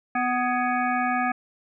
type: harmonic tone with a mistuned harmonic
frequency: 248.9 Hz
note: B3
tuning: 14 cents sharp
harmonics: 1 / 3 / 5 / 7 / 9 / 10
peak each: -28 / -25 / -29 / -29 / -34 / -38 dBFS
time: 0.15-1.32 s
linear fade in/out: 5 ms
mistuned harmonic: 7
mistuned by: -71 cents
effects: none